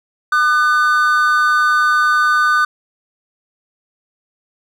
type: tone pair together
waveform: triangle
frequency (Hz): 1209.3 / 1500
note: D#6 / F#6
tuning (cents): -50 / +23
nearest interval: major third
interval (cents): 373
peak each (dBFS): -12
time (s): 0.32-2.65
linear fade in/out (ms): 5
effects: none